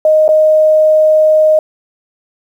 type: tone with dropouts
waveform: sine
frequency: 621 Hz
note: D#5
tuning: 3 cents flat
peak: -5 dBFS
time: 0.05-1.59 s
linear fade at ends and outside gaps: 2 ms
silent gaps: 0.28-0.289 s
effects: 7-bit